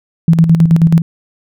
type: tone with tremolo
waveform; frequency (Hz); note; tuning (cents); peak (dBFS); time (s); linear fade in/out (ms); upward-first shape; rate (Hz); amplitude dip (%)
sine; 164.81; E3; 0; -3; 0.28-1.02; 2; square; 9.3; 60
effects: none